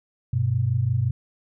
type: tone pair together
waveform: sine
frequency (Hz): 98.66 / 124.3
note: G2 / B2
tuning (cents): +12 / +12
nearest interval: major third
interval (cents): 400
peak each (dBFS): -24 / -21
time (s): 0.33-1.11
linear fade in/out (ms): 5
effects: none